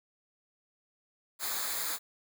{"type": "noise with comb filter", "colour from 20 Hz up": "white", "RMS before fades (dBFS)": -34, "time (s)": [1.39, 1.99], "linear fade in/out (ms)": 50, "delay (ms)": 0.35, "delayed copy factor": -0.75, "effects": []}